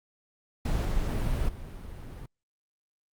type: noise with level steps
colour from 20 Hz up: brown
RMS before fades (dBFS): -27 / -29 / -27 / -40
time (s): 0.65-2.26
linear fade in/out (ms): 5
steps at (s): 0.85 / 1.08 / 1.48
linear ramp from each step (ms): 10
effects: Opus 48 kbps